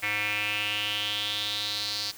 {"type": "tone with band-pass filter sweep", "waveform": "square", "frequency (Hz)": 104.3, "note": "G#2", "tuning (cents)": 8, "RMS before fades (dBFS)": -30, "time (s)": [0.02, 2.12], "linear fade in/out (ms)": 20, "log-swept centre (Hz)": [2200, 4600], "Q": 5.5, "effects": ["white hiss -47 dBFS RMS until 2.17 s"]}